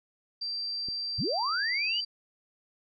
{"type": "tone", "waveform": "sine", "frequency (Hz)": 4699, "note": "D8", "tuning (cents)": 0, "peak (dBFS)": -31, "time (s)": [0.41, 2.05], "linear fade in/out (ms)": 10}
{"type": "click", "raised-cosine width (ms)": 3, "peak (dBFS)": -31, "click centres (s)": 0.886}
{"type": "linear sweep", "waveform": "sine", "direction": "up", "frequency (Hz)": [68.7, 3055], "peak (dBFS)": -28, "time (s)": [1.18, 2.01], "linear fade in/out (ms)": 10}
{"effects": []}